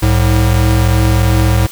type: tone pair together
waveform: square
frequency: 63.86 / 107.4 Hz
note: C2 / A2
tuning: -41 / -41 cents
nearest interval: major sixth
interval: 900 cents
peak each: -13 / -11 dBFS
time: 0.02-1.67 s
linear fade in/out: 10 ms
effects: white hiss -32 dBFS RMS until 1.71 s